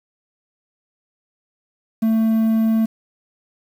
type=tone; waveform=triangle; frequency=222.7 Hz; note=A3; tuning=21 cents sharp; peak=-12 dBFS; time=2.02-2.86 s; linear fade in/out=10 ms; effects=7-bit